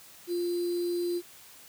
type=tone with sample-and-hold; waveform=sine; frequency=349.2 Hz; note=F4; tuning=in tune; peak=-27 dBFS; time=0.27-1.22 s; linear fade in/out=50 ms; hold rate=4410 Hz; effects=white hiss -52 dBFS RMS until 1.68 s + high-pass 60 Hz 12 dB/octave